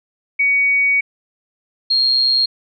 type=tone pair in turn; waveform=sine; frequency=2250 / 4243 Hz; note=C#7 / C8; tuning=+25 / +23 cents; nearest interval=major seventh; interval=1098 cents; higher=second; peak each=-12 dBFS; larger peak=neither; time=0.39-1.01 / 1.9-2.46 s; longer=first; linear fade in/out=10 ms; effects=none

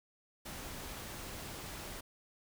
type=noise; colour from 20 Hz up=pink; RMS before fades=-45 dBFS; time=0.45-2.01 s; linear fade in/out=10 ms; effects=none

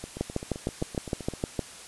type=two click trains; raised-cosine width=2 ms; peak=-23 / -13 dBFS; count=11 / 10; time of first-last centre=0.04-1.337 / 0.21-1.592 s; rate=7.71 / 6.51 Hz; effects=white hiss -45 dBFS RMS until 1.87 s + resampled to 24000 Hz

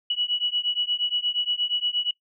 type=beating tone pair; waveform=sine; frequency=2931 / 2939.5 Hz; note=F#7 / F#7; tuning=-17 / -12 cents; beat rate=8.5 Hz; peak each=-26 dBFS; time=0.1-2.11 s; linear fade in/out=5 ms; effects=noise-tail reverb RT60 0.1 s tail -21 dB re dry

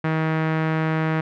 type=tone with low-pass filter; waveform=sawtooth; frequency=158.8 Hz; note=D#3; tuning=36 cents sharp; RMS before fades=-22 dBFS; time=0.04-1.21 s; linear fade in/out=5 ms; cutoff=1900 Hz; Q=1.7; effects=none

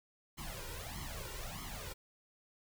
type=noise with flanger; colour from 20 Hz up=pink; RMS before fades=-44 dBFS; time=0.37-1.94 s; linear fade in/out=20 ms; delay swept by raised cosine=0.94 to 2.14 ms; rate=1.6 Hz; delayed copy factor=+0.85; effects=none

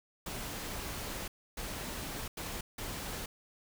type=noise bursts at uneven times; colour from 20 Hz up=pink; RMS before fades=-40 dBFS; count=4; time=0.26-1.28 / 1.57-2.28 / 2.37-2.61 / 2.78-3.26 s; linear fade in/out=5 ms; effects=none

